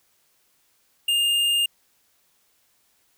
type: tone with hard clipping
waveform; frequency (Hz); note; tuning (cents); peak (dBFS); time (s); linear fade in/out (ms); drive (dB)
triangle; 2817; F7; +14; -20; 1.08-1.66; 5; 15
effects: white hiss -65 dBFS RMS until 3.17 s